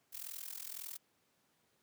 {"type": "noise with amplitude modulation", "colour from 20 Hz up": "blue", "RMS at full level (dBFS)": -42, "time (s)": [0.12, 0.98], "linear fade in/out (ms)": 20, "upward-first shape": "sine", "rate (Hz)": 41.9, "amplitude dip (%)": 90, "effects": ["pink hiss -75 dBFS RMS until 1.82 s", "high-pass 150 Hz 12 dB/octave"]}